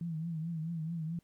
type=tone with vibrato; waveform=sine; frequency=163.3 Hz; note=E3; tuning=16 cents flat; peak=-34 dBFS; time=0.01-1.19 s; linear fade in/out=2 ms; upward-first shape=triangle; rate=4.6 Hz; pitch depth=98 cents each way; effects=pink hiss -74 dBFS RMS until 1.23 s